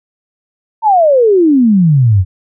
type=exponential sweep; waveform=sine; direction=down; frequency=920 to 87.4 Hz; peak=-5 dBFS; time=0.82-2.25 s; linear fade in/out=50 ms; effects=none